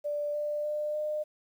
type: tone with pitch steps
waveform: sine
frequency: 587.3 / 593.4 / 599.6 / 605.9 Hz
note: D5 / D5 / D5 / D#5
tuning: 0 / +18 / +36 / -46 cents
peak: -29 dBFS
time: 0.04-1.24 s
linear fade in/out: 20 ms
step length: 300 ms
effects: 10-bit